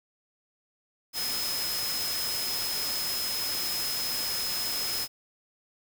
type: tone in noise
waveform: sine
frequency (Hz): 5120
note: D#8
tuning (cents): +49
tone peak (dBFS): -31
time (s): 1.13-5.08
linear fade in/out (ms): 50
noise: white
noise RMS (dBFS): -33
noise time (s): 1.13-5.08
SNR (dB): -1
effects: none